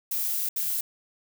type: noise bursts at uneven times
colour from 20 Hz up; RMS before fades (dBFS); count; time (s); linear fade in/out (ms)
violet; -28; 2; 0.11-0.49 / 0.56-0.81; 5
effects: none